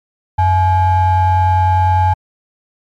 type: ring-modulated tone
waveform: triangle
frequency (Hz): 380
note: F#4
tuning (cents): +46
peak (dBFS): -4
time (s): 0.38-2.14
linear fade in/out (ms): 10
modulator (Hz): 471
effects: MP3 64 kbps